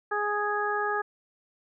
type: harmonic tone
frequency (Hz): 415.3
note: G#4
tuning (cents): 0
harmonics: 1 / 2 / 3 / 4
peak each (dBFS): -31 / -31 / -31 / -31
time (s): 0.11-1.02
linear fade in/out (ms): 10
effects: none